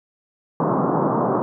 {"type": "band-pass noise", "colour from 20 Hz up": "pink", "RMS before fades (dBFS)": -20, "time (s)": [0.6, 1.42], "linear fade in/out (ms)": 0, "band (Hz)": [140, 1200], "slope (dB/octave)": 48, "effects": []}